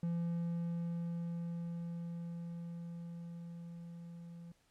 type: tone with level ramp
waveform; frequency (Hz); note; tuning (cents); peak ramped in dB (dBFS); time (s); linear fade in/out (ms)
triangle; 170; F3; -46; -31 to -46; 0.03-4.52; 2
effects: pink hiss -73 dBFS RMS until 4.7 s + low-pass 11000 Hz 12 dB/octave